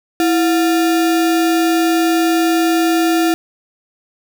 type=tone with sample-and-hold; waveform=sine; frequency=330 Hz; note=E4; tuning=2 cents sharp; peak=-11 dBFS; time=0.2-3.34 s; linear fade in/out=0 ms; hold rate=1050 Hz; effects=none